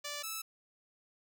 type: tone pair in turn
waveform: 5% pulse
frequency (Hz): 584 / 1311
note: D5 / E6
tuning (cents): -10 / -10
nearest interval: octave + major second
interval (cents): 1400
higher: second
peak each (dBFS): -27 / -26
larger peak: second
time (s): 0.04-0.23 / 0.23-0.42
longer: neither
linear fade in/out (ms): 10
effects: none